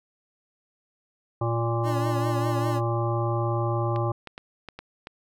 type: harmonic tone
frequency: 116.54 Hz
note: A#2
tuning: in tune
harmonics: 1 / 3 / 5 / 7 / 9 / 10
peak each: -25 / -30 / -32 / -33 / -35 / -35 dBFS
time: 1.41-4.12 s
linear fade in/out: 5 ms
type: tone with vibrato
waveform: 25% pulse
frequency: 293.7 Hz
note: D4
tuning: in tune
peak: -27 dBFS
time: 1.83-2.81 s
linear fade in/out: 50 ms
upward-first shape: triangle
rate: 5 Hz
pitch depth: 99 cents each way
type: clicks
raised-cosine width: 0.3 ms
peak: -22 dBFS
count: 6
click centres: 3.961 / 4.273 / 4.379 / 4.687 / 4.79 / 5.071 s
effects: none